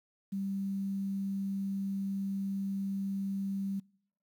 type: tone with quantisation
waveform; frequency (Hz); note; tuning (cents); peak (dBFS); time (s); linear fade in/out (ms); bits
sine; 195.8; G3; -2; -32; 0.32-3.8; 10; 10
effects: noise-tail reverb RT60 0.7 s tail -26 dB re dry